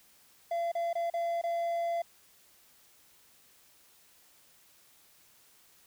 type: tone with dropouts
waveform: triangle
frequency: 681 Hz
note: F5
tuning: 44 cents flat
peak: -27 dBFS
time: 0.51-2.02 s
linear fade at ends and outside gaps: 5 ms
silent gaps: 0.718-0.751 / 0.931-0.953 / 1.101-1.138 / 1.415-1.437 s
effects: white hiss -62 dBFS RMS until 5.86 s